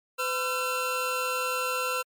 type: tone pair together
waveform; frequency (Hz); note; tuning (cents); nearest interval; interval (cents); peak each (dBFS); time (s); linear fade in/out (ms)
25% pulse; 506.8 / 1353; B4 / E6; +45 / +45; octave + perfect fourth; 1700; -27 / -25; 0.18-2.03; 20
effects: MP3 96 kbps